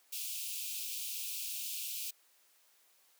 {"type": "high-pass noise", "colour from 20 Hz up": "white", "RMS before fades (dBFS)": -40, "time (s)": [0.12, 2.11], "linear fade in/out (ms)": 10, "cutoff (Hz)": 2400, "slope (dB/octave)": 96, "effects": ["white hiss -68 dBFS RMS until 3.19 s", "high-pass 400 Hz 12 dB/octave"]}